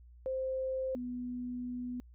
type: tone pair in turn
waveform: sine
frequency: 523.3 / 247 Hz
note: C5 / B3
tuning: 0 / 0 cents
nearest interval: octave + minor second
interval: 1300 cents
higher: first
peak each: -32 / -36 dBFS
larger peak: first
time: 0.26-0.95 / 0.95-2 s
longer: second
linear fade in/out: 0 ms
effects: added 60 Hz sine -53 dBFS peak until 2.14 s